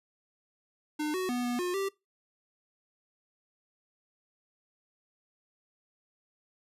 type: tone with pitch steps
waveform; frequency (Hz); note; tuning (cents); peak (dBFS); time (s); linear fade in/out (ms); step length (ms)
square; 302.1 / 371.2 / 245.6 / 243.3 / 358 / 391.4; D4 / F#4 / B3 / B3 / F4 / G4; +49 / +6 / -9 / -26 / +43 / -3; -30; 0.99-1.89; 10; 150
effects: noise-tail reverb RT60 0.2 s tail -21 dB re dry + resampled to 32000 Hz